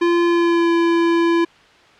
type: tone with pitch glide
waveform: square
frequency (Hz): 343.8 to 337.3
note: F4 to E4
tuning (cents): -27 to +40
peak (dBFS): -14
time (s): 0.01-1.45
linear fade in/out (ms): 10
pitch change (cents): -33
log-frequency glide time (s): 0.25-0.71
effects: white hiss -48 dBFS RMS until 1.99 s + low-pass 3000 Hz 12 dB/octave